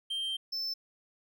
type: tone pair in turn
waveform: triangle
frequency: 3149 / 5288 Hz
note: G7 / E8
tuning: +7 / +5 cents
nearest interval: major sixth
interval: 898 cents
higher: second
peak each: -30 / -31 dBFS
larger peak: first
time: 0.1-0.37 / 0.52-0.74 s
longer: first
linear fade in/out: 10 ms
effects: none